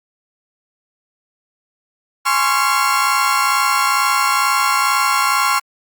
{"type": "chord", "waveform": "35% pulse", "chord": "Db major seventh", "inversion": "second", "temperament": "equal with one note detuned", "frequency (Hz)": [830.6, 1046.5, 1108.7, 1372.9], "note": ["Ab5", "C6", "Db6", "F6"], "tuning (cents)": [0, 0, 0, -30], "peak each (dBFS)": [-22, -17, -17, -17], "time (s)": [2.25, 5.6], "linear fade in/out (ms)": 20, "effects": ["Opus 48 kbps"]}